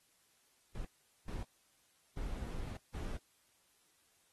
brown noise bursts at uneven times, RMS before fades -41 dBFS, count 4, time 0.75-0.85 / 1.28-1.43 / 2.17-2.77 / 2.94-3.17 s, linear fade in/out 2 ms, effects white hiss -72 dBFS RMS until 4.32 s + AAC 32 kbps

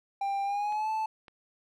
triangle tone with pitch glide, 793 to 874.8 Hz, G5 to A5, +20 to -10 cents, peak -26 dBFS, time 0.21-1.06 s, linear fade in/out 5 ms, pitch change +170 cents, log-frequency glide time 0.44-0.9 s
clicks, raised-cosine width 0.3 ms, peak -35 / -33 dBFS, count 2, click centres 0.724 / 1.282 s
effects none

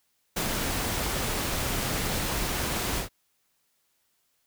pink noise with ADSR envelope, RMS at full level -27 dBFS, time 0.36-3.09 s, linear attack 11 ms, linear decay 98 ms, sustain -2 dB, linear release 110 ms, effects white hiss -72 dBFS RMS until 4.46 s

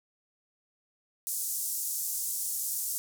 white band-pass noise, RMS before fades -33 dBFS, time 1.27-2.98 s, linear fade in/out 0 ms, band 6400 to 15000 Hz, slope 24 dB/octave, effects none

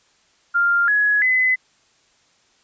sine tone with pitch steps, 1396.9 / 1680.5 / 2022 Hz, F6 / G#6 / B6, 0 / +20 / +40 cents, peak -14 dBFS, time 0.54-1.56 s, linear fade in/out 20 ms, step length 340 ms, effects white hiss -59 dBFS RMS until 2.63 s + resampled to 16000 Hz

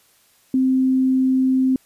sine tone, 260.8 Hz, C4, 5 cents flat, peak -14 dBFS, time 0.54-1.76 s, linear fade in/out 2 ms, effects white hiss -57 dBFS RMS until 1.85 s + resampled to 32000 Hz

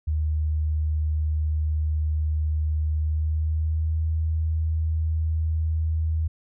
sine tone with pitch glide, 77 to 79.58 Hz, D#2 to D#2, -17 to +40 cents, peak -21 dBFS, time 0.07-6.28 s, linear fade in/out 10 ms, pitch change +57 cents, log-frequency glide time 2.94-4.05 s, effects none

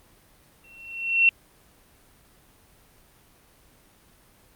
sine tone with exponential growth, 2716 Hz, F7, 49 cents flat, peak -12 dBFS, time 0.64-1.29 s, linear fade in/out 1 ms, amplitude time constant 140 ms, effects pink hiss -57 dBFS RMS until 4.55 s + Opus 32 kbps

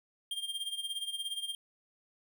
square tone with tremolo, 3200 Hz, G7, 35 cents sharp, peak -33 dBFS, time 0.31-1.55 s, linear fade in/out 2 ms, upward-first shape sine, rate 17 Hz, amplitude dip 75%, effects none

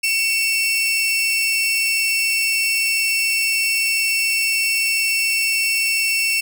sawtooth tone pair together, 2239 / 2691 Hz, C#7 / E7, +17 / +35 cents, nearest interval minor third, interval 318 cents, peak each -23 / -14 dBFS, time 0.03-6.41 s, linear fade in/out 10 ms, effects none

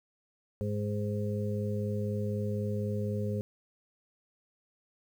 harmonic tone, 104 Hz, G#2, 3 cents sharp, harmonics 1 / 2 / 4 / 5, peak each -32 / -35 / -38 / -39 dBFS, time 0.61-3.41 s, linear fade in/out 0 ms, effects 10-bit

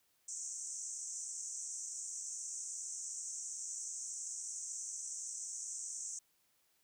pink band-pass noise, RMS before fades -44 dBFS, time 0.28-6.19 s, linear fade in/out 5 ms, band 5900 to 8400 Hz, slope 96 dB/octave, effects white hiss -75 dBFS RMS until 6.83 s

